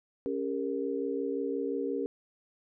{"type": "chord", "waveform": "sine", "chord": "G diminished", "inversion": "second", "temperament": "equal with one note detuned", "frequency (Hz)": [277.2, 400.5, 466.2], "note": ["Db4", "G4", "Bb4"], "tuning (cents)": [0, 37, 0], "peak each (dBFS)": -34, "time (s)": [0.26, 2.06], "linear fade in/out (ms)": 0, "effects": []}